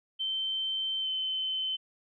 sine tone with pitch glide, 3102 to 3065 Hz, G7 to G7, -19 to -40 cents, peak -29 dBFS, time 0.19-1.77 s, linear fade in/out 20 ms, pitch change -21 cents, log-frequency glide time 1-1.08 s, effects none

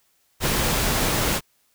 pink noise, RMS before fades -22 dBFS, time 0.4-1.41 s, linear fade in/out 50 ms, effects white hiss -65 dBFS RMS until 1.74 s

